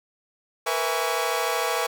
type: tone cluster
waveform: sawtooth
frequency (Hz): 466.7 / 500 / 660 / 823 / 1128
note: A#4 / B4 / E5 / G#5 / C#6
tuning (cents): +2 / +21 / +2 / -16 / +30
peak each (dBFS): -26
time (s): 0.66-1.87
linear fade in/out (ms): 10
effects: none